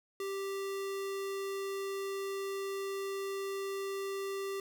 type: tone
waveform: square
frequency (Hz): 392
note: G4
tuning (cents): 0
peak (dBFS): -36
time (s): 0.2-4.6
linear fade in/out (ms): 2
effects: none